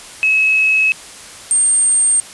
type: tone pair in turn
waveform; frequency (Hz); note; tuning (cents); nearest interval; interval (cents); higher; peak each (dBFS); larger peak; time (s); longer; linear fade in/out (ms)
sine; 2575 / 8661; E7 / C#9; -41 / -41; octave + major sixth; 2100; second; -10; neither; 0.23-0.92 / 1.51-2.2; neither; 0
effects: white hiss -35 dBFS RMS until 2.33 s + resampled to 24000 Hz